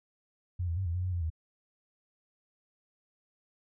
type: tone with pitch steps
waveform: sine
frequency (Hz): 89.1 / 83.7 / 95.5 / 84.4 / 90.2 / 91.8 / 87.2 / 80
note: F2 / E2 / G2 / E2 / F#2 / F#2 / F2 / D#2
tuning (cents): +35 / +27 / -45 / +41 / -44 / -13 / -2 / +49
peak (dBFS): -29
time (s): 0.59-1.302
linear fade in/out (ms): 10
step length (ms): 89
effects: none